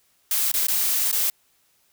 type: noise with dropouts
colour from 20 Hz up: blue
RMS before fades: -22 dBFS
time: 0.31-1.3 s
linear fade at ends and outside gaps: 2 ms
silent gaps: 0.516-0.539 / 0.669-0.683 / 1.115-1.127 s
effects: white hiss -64 dBFS RMS until 1.92 s